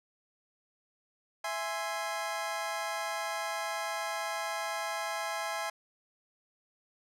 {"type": "chord", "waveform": "25% pulse", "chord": "E augmented", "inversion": "none", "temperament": "equal with one note detuned", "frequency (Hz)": [661.5, 830.6, 1046.5], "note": ["E5", "G#5", "B#5"], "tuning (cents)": [6, 0, 0], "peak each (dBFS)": [-34, -33, -35], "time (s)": [1.44, 5.7], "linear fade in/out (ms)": 5, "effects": ["low-pass 12000 Hz 12 dB/octave"]}